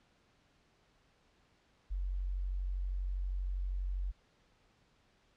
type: tone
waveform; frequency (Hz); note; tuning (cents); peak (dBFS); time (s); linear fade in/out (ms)
sine; 46.25; F#1; 0; -33; 1.9-4.12; 20
effects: pink hiss -70 dBFS RMS until 5.36 s + low-pass 5000 Hz 12 dB/octave